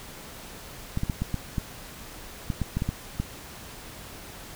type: clicks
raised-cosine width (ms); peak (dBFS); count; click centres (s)
5; -14; 12; 0.974 / 1.034 / 1.098 / 1.22 / 1.343 / 1.582 / 2.502 / 2.617 / 2.77 / 2.821 / 2.89 / 3.2
effects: pink hiss -43 dBFS RMS until 4.55 s